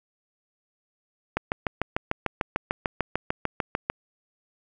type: click train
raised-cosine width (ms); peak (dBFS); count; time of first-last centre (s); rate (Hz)
0.5; -9; 18; 1.37-3.9; 6.72
effects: none